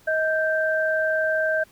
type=tone pair together; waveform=sine; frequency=631.7 / 1568 Hz; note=D#5 / G6; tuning=+26 / 0 cents; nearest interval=octave + major third; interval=1574 cents; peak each=-22 / -23 dBFS; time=0.07-1.64 s; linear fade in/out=10 ms; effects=pink hiss -55 dBFS RMS until 1.71 s